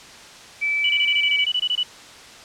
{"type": "tone with pitch glide", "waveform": "sine", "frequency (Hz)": [2313, 2293], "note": ["D7", "D7"], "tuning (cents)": [-27, -42], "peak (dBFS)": -19, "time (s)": [0.61, 1.46], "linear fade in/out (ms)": 20, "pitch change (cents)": -15, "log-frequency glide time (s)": [1.2, 1.35]}
{"type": "tone bursts", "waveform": "sine", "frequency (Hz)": 2963, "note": "F#7", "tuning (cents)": 2, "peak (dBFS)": -18, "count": 13, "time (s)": [0.84, 1.832], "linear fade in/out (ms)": 5, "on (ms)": 56, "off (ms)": 22}
{"effects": ["white hiss -42 dBFS RMS until 2.44 s", "low-pass 6000 Hz 12 dB/octave"]}